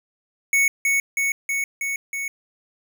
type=tone with echo; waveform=square; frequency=2217 Hz; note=C#7; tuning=in tune; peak=-16 dBFS; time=0.53-0.68 s; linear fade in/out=2 ms; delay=320 ms; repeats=5; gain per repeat=-2 dB; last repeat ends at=2.28 s; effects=none